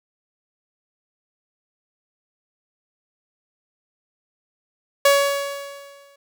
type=tone with exponential decay; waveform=sawtooth; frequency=562 Hz; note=C#5; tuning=24 cents sharp; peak=-7 dBFS; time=5.05-6.16 s; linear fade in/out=5 ms; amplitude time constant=240 ms; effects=none